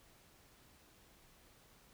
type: silence
effects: pink hiss -65 dBFS RMS until 1.93 s